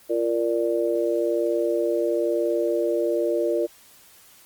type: chord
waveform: sine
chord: Bb major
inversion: second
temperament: equal with one note detuned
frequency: 345.2 / 466.2 / 587.3 Hz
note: F4 / Bb4 / D5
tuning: -20 / 0 / 0 cents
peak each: -24 / -25 / -25 dBFS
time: 0.09-3.67 s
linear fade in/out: 20 ms
effects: white hiss -52 dBFS RMS until 4.45 s + Opus 24 kbps